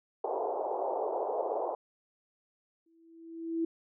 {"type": "band-pass noise", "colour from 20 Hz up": "pink", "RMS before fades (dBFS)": -33, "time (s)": [0.24, 1.75], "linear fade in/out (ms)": 5, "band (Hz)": [390, 900], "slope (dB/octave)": 48}
{"type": "tone with exponential growth", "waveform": "sine", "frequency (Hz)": 329.6, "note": "E4", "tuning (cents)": 0, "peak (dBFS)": -26, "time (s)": [2.86, 3.65], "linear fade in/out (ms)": 5, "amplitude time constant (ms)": 170}
{"effects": []}